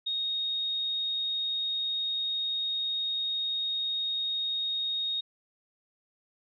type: tone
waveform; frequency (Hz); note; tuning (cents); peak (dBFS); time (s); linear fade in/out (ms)
sine; 3729; A#7; 0; -28; 0.06-5.21; 10
effects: none